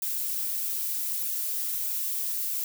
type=noise with flanger; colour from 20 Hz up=violet; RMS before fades=-30 dBFS; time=0.02-2.64 s; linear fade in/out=2 ms; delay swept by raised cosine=0.96 to 6.96 ms; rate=1.6 Hz; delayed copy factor=-0.55; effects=none